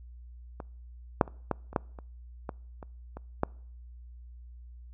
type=clicks; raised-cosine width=1 ms; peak=-24 / -6 / -29 / -13 / -29 / -11 / -30 / -20 / -28 / -26 / -11 dBFS; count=11; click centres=0.602 / 1.212 / 1.278 / 1.513 / 1.73 / 1.762 / 1.988 / 2.492 / 2.828 / 3.17 / 3.434 s; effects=noise-tail reverb RT60 0.6 s tail -26 dB re dry + added 60 Hz sine -45 dBFS peak until 4.93 s